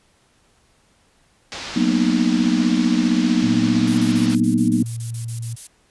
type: low-pass noise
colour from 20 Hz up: white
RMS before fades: -32 dBFS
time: 1.52-4.35 s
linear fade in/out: 0 ms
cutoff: 5400 Hz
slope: 24 dB/octave
type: chord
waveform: sine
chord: B major seventh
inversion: second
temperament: just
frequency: 185.21 / 231.5 / 246.9 / 308.7 Hz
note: F#3 / A#3 / B3 / D#4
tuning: +2 / -12 / 0 / -14 cents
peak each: -22 / -20 / -19 / -21 dBFS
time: 1.76-4.83 s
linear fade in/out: 5 ms
type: tone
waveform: sine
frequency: 115.7 Hz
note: A#2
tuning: 13 cents flat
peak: -25 dBFS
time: 3.42-5.56 s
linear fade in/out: 20 ms
type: noise bursts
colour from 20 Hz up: violet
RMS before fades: -31 dBFS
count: 13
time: 3.87-5.672 s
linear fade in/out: 5 ms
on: 110 ms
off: 31 ms
effects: pink hiss -59 dBFS RMS until 5.9 s + resampled to 24000 Hz